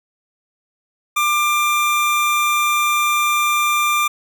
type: tone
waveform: 25% pulse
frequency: 1190 Hz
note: D6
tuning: 22 cents sharp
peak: -11 dBFS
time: 1.16-4.08 s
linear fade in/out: 10 ms
effects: none